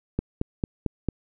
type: click train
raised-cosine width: 3 ms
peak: -11 dBFS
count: 5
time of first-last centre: 0.19-1.087 s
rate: 4.46 Hz
effects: none